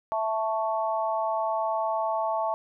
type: chord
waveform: sine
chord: A major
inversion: second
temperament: equal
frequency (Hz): 659.3 / 880 / 1108.7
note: E5 / A5 / C#6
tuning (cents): 0 / 0 / 0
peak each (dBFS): -28 / -28 / -32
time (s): 0.12-2.54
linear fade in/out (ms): 0
effects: none